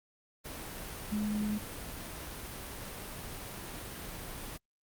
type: tone in noise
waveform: sine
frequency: 210.4 Hz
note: G#3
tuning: 23 cents sharp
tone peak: -30 dBFS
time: 1.11-1.59 s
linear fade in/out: 20 ms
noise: pink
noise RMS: -42 dBFS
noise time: 0.44-4.58 s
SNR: +9 dB
effects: Opus 32 kbps